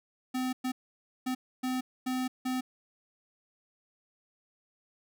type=tone bursts at uneven times; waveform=square; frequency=255.9 Hz; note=C4; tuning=38 cents flat; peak=-30 dBFS; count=6; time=0.34-0.53 / 0.64-0.72 / 1.26-1.35 / 1.63-1.81 / 2.06-2.28 / 2.45-2.61 s; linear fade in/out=10 ms; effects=none